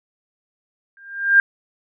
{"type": "tone with exponential growth", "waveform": "sine", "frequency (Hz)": 1599, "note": "G6", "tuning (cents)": 34, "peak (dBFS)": -6, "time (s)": [0.97, 1.4], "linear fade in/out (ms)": 1, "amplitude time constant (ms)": 93, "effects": []}